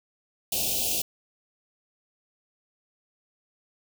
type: band-stop noise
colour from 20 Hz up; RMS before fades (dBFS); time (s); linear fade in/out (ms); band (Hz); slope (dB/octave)
white; -27; 0.52-1.02; 5; 820 to 2500; 96
effects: none